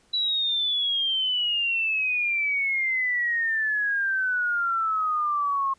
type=exponential sweep; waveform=sine; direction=down; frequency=3951 to 1075 Hz; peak=-22 dBFS; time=0.13-5.74 s; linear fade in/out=10 ms; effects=pink hiss -62 dBFS RMS until 5.78 s + resampled to 22050 Hz